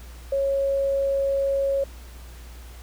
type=tone; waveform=sine; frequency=550 Hz; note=C#5; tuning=14 cents flat; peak=-20 dBFS; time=0.32-1.84 s; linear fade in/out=5 ms; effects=added 60 Hz sine -39 dBFS peak until 2.82 s + pink hiss -49 dBFS RMS until 2.82 s